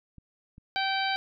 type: clicks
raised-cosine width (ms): 5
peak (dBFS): -36 / -36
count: 2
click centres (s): 0.183 / 0.581
type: harmonic tone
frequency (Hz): 775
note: G5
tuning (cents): -20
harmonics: 1 / 2 / 3 / 4 / 5 / 6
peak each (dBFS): -29 / -32 / -34 / -35 / -36 / -37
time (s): 0.76-1.16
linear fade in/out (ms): 0
effects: none